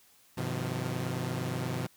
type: tone cluster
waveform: sawtooth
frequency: 98.6 / 127.1 / 155.8 / 175.9 Hz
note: G2 / C3 / D#3 / F3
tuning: +11 / -50 / +3 / +13 cents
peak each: -37 / -30 / -35 / -34 dBFS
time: 0.37-1.87 s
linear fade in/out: 10 ms
effects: white hiss -62 dBFS RMS until 1.96 s